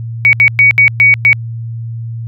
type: tone bursts at uneven times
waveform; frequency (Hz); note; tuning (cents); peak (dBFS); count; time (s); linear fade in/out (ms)
sine; 2250; C#7; +25; -3; 6; 0.25-0.33 / 0.4-0.48 / 0.59-0.71 / 0.78-0.88 / 1-1.14 / 1.25-1.33; 0
effects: added 115 Hz sine -19 dBFS peak until 2.27 s